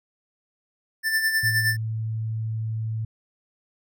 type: tone with tremolo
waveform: square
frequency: 1772 Hz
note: A6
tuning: 12 cents sharp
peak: -19 dBFS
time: 1.03-1.77 s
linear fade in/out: 50 ms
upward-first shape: sine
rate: 9.6 Hz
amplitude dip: 55%
type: tone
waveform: sine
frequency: 110.9 Hz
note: A2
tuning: 14 cents sharp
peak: -25 dBFS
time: 1.43-3.05 s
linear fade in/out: 5 ms
effects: none